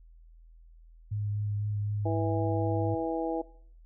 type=tone with vibrato; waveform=sine; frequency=103.83 Hz; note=G#2; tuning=in tune; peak=-29 dBFS; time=1.11-2.95 s; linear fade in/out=10 ms; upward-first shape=triangle; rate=4 Hz; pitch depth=17 cents each way
type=harmonic tone; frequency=163.6 Hz; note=E3; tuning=13 cents flat; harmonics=2 / 3 / 4 / 5; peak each=-32 / -34 / -35 / -36 dBFS; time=2.05-3.42 s; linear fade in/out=10 ms
effects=noise-tail reverb RT60 0.6 s tail -21 dB re dry + added 41 Hz sine -51 dBFS peak until 3.85 s